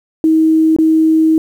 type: tone with dropouts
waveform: sine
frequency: 318.2 Hz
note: D#4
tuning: 39 cents sharp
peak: -7 dBFS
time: 0.24-1.38 s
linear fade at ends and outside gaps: 1 ms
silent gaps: 0.764-0.786 s
effects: 7-bit